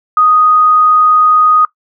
sine tone, 1244.5 Hz, D#6, in tune, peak -5 dBFS, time 0.17-1.65 s, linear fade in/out 2 ms, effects noise-tail reverb RT60 0.1 s tail -19 dB re dry

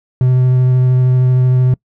triangle tone with vibrato, 127.3 Hz, C3, 47 cents flat, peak -6 dBFS, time 0.21-1.74 s, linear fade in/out 2 ms, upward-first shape sine, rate 13 Hz, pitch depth 10 cents each way, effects noise-tail reverb RT60 0.1 s tail -25 dB re dry

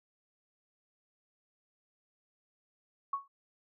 sine tone with exponential decay, 1108.7 Hz, C#6, in tune, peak -27 dBFS, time 3.13-3.28 s, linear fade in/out 5 ms, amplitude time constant 31 ms, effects none

